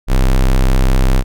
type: tone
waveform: square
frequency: 32.5 Hz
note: C1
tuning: 11 cents flat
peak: -9 dBFS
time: 0.07-1.24 s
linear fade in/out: 50 ms
effects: none